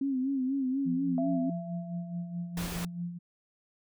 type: tone with vibrato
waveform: sine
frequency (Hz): 265.9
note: C4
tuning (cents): +28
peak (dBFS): -27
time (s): 0.01-1.5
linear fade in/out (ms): 5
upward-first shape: sine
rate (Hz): 4.1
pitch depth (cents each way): 77
type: tone with tremolo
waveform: sine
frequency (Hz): 173.8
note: F3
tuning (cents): -8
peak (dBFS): -31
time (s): 0.85-3.19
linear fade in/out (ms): 20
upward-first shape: sine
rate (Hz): 4.7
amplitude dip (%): 60
type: tone with exponential decay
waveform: sine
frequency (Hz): 672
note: E5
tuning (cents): +33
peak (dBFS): -31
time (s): 1.18-3.02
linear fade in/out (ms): 1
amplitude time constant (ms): 400
type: noise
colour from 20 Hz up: pink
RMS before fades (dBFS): -38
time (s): 2.57-2.85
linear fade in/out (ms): 2
effects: none